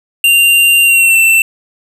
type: tone with pitch glide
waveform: square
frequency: 2781 to 2682 Hz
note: F7 to E7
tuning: -8 to +29 cents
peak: -6 dBFS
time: 0.24-1.42 s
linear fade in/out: 2 ms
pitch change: -63 cents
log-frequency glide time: 0.83-1.19 s
effects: none